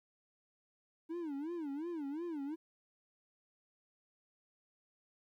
triangle tone with vibrato, 310.2 Hz, D#4, 5 cents flat, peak -36 dBFS, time 1.09-2.56 s, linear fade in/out 20 ms, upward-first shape sine, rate 2.8 Hz, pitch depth 210 cents each way, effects 13-bit

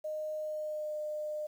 sine tone with pitch glide, 616 to 605.8 Hz, D#5 to D#5, -17 to -46 cents, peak -34 dBFS, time 0.04-1.47 s, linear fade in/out 10 ms, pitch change -29 cents, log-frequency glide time 0.37-0.98 s, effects 10-bit

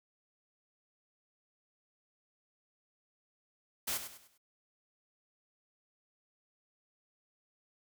white noise with echo, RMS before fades -35 dBFS, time 3.87-3.98 s, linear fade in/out 10 ms, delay 100 ms, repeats 4, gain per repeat -9 dB, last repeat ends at 4.38 s, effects none

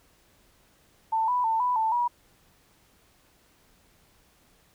sine tone with pitch steps, 891 / 989 / 895 / 990 / 886 / 965 Hz, A5 / B5 / A5 / B5 / A5 / B5, +22 / +2 / +29 / +4 / +12 / -40 cents, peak -22 dBFS, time 1.12-2.08 s, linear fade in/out 10 ms, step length 160 ms, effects pink hiss -62 dBFS RMS until 4.74 s

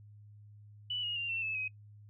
sine tone with pitch steps, 2966 / 2873 / 2783 / 2696 / 2612 / 2530 Hz, F#7 / F7 / F7 / E7 / E7 / D#7, +4 / +48 / -7 / +38 / -17 / +28 cents, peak -33 dBFS, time 0.9-1.68 s, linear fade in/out 5 ms, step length 130 ms, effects noise-tail reverb RT60 0.1 s tail -23 dB re dry + added 104 Hz sine -52 dBFS peak until 2.09 s

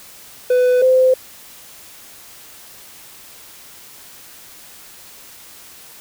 triangle / sine tone pair in turn, 499.5 / 515.3 Hz, B4 / C5, +20 / -27 cents, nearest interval minor second, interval 53 cents, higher second, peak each -9 dBFS, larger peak neither, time 0.5-0.82 / 0.82-1.14 s, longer neither, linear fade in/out 5 ms, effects white hiss -41 dBFS RMS until 6 s

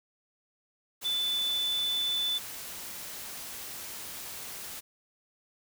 sine tone in noise, 3500 Hz, A7, 10 cents flat, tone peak -27 dBFS, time 1.04-2.39 s, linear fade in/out 20 ms, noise white, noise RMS -41 dBFS, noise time 1.01-4.81 s, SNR +11 dB, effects none

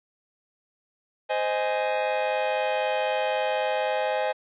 45% pulse chord, Ab major, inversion first, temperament just, 519.1 / 623 / 830.6 Hz, C5 / Eb5 / Ab5, -14 / +2 / 0 cents, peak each -28 / -28 / -28 dBFS, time 1.29-4.33 s, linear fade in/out 20 ms, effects resampled to 8000 Hz + 10-bit

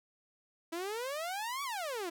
sawtooth exponential two-way sweep, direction up then down, 322.6 to 1160 to 322.6 Hz, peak -32 dBFS, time 0.72-2.1 s, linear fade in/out 10 ms, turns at 1.63 s, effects none

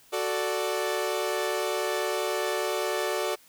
sawtooth chord, D major, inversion first, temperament equal, 370 / 440 / 587.3 Hz, F#4 / A4 / D5, 0 / 0 / 0 cents, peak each -27 dBFS, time 0.12-3.36 s, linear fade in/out 20 ms, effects white hiss -57 dBFS RMS until 3.48 s

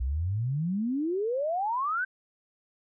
sine exponential sweep, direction up, 59.3 to 1568 Hz, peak -26 dBFS, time 0-2.05 s, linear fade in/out 10 ms, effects none

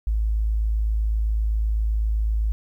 sine tone, 53.9 Hz, A1, 35 cents flat, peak -19 dBFS, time 0.07-2.52 s, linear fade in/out 0 ms, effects 10-bit

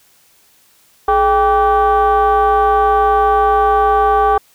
sine tone with frequency modulation, 790 Hz, G5, 13 cents sharp, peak -8 dBFS, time 1.08-4.38 s, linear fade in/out 5 ms, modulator 367 Hz, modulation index 1.1, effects tanh soft clip ceiling -5 dBFS + white hiss -52 dBFS RMS until 4.54 s

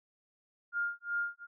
sine tone with tremolo, 1409 Hz, F6, 15 cents sharp, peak -29 dBFS, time 0.72-1.47 s, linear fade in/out 50 ms, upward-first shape sine, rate 2.7 Hz, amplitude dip 100%, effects none

